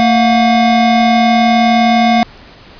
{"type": "tone pair together", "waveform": "square", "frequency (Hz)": [226.6, 719.4], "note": ["A#3", "F#5"], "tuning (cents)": [-49, -49], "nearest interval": "octave + minor sixth", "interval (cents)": 2000, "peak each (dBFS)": -11, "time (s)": [0, 2.23], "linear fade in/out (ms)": 0, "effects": ["pink hiss -38 dBFS RMS until 2.79 s", "resampled to 11025 Hz"]}